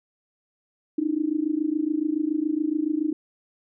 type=tone with amplitude modulation; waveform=sine; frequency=307.4 Hz; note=D#4; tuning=21 cents flat; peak=-18 dBFS; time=0.98-3.13 s; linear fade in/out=5 ms; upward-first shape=sine; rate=27.1 Hz; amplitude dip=90%; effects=none